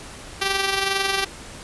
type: tone with amplitude modulation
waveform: 5% pulse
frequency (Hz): 390.4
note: G4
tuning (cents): -7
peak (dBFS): -7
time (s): 0.41-1.25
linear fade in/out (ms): 10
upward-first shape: sine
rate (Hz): 22.1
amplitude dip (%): 50
effects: pink hiss -39 dBFS RMS until 1.63 s + resampled to 24000 Hz